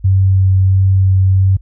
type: tone with vibrato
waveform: sine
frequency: 95.2 Hz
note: F#2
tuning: 50 cents sharp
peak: -7 dBFS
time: 0.04-1.57 s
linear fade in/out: 10 ms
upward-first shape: sine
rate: 1.5 Hz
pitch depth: 9 cents each way
effects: added 50 Hz sine -35 dBFS peak until 1.61 s